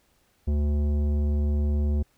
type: tone with tanh clipping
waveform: triangle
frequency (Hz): 73.42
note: D2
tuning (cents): 0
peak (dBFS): -23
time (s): 0.47-2.03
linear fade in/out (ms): 10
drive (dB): 17
effects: pink hiss -66 dBFS RMS until 2.17 s